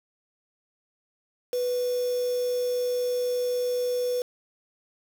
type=tone with quantisation; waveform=sine; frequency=493.9 Hz; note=B4; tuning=in tune; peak=-24 dBFS; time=1.53-4.22 s; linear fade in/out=2 ms; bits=6; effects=none